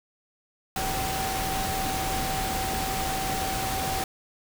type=tone in noise; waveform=sine; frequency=767 Hz; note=G5; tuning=38 cents flat; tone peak=-30 dBFS; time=0.76-4.04 s; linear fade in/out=2 ms; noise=pink; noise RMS=-30 dBFS; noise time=0.76-4.04 s; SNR=-3 dB; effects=none